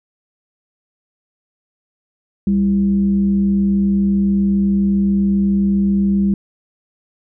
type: tone with frequency modulation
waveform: sine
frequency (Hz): 198.1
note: G3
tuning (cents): +18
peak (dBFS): -12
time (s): 2.47-6.34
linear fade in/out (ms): 2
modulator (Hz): 135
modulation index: 0.36
effects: none